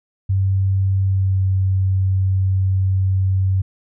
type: tone with pitch glide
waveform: sine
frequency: 96.3 to 95.08 Hz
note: G2 to F#2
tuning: -30 to +48 cents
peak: -14 dBFS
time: 0.29-3.62 s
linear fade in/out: 10 ms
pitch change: -22 cents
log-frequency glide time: 1.03-1.43 s
effects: none